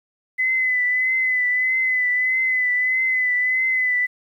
sine tone with vibrato, 2018 Hz, B6, 37 cents sharp, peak -17 dBFS, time 0.38-4.07 s, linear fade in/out 20 ms, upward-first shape triangle, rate 1.6 Hz, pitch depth 38 cents each way, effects 9-bit

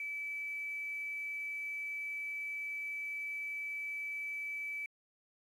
sine tone with quantisation, 2305 Hz, D7, 33 cents flat, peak -37 dBFS, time 0-4.86 s, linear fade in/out 2 ms, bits 10, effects AAC 48 kbps

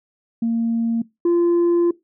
sine tone pair in turn, 230 / 344.6 Hz, A#3 / F4, -23 / -23 cents, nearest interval perfect fifth, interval 700 cents, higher second, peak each -16 / -11 dBFS, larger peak second, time 0.42-1.02 / 1.25-1.91 s, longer second, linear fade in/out 5 ms, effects noise-tail reverb RT60 0.2 s tail -21 dB re dry + tanh soft clip ceiling -13 dBFS

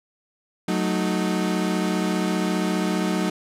35% pulse chord, D# diminished, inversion first, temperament equal, 185 / 220 / 311.1 Hz, F#3 / A3 / D#4, 0 / 0 / 0 cents, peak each -22 / -26 / -25 dBFS, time 0.68-3.3 s, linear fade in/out 5 ms, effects low-pass 11000 Hz 12 dB/octave

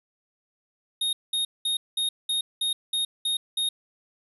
square tone bursts, 3716 Hz, A#7, 6 cents flat, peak -24 dBFS, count 9, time 1.01-3.69 s, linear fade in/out 5 ms, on 120 ms, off 200 ms, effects resampled to 32000 Hz + 10-bit

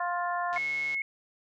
harmonic tone, 351.3 Hz, F4, 10 cents sharp, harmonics 2 / 3 / 4 / 5, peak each -31 / -32 / -38 / -37 dBFS, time 0-0.58 s, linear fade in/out 5 ms
click train, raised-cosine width 0.2 ms, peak -28 dBFS, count 62, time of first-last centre 0.53-0.945 s, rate 147 Hz
sine tone, 2180 Hz, C#7, 29 cents flat, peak -28 dBFS, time 0.56-1.02 s, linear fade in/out 2 ms
effects none

